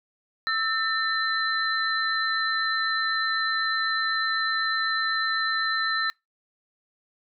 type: tone cluster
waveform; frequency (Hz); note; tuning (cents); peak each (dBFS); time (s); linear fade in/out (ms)
sine; 1314 / 1798 / 4054; E6 / A6 / B7; -6 / +37 / +45; -28 / -26 / -29; 0.47-6.1; 0
effects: noise-tail reverb RT60 0.2 s tail -26 dB re dry